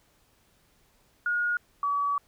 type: tone pair in turn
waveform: sine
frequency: 1437 / 1140.5 Hz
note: F6 / C#6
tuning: +49 / +49 cents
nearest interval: major third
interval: 400 cents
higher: first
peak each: -24 dBFS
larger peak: neither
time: 1.26-1.57 / 1.83-2.18 s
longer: second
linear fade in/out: 2 ms
effects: pink hiss -65 dBFS RMS until 2.27 s